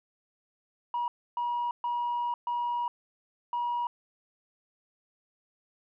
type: tone bursts at uneven times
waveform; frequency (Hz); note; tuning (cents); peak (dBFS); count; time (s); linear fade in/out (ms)
sine; 960; B5; -49; -26; 5; 0.94-1.08 / 1.37-1.71 / 1.84-2.34 / 2.47-2.88 / 3.53-3.87; 2
effects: tanh soft clip ceiling -25 dBFS